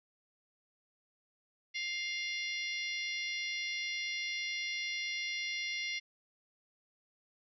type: harmonic tone with a mistuned harmonic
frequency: 701 Hz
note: F5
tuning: 6 cents sharp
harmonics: 3 / 4 / 5 / 6 / 7 / 8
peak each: -37 / -43 / -44 / -46 / -48 / -46 dBFS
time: 1.74-6 s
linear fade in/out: 20 ms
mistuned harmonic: 5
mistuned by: -30 cents
effects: none